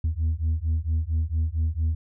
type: beating tone pair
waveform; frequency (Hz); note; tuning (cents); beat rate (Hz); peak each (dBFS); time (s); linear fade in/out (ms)
sine; 77.78 / 82.18; D#2 / E2; 0 / -5; 4.4; -23; 0.04-1.95; 5
effects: tanh soft clip ceiling -19 dBFS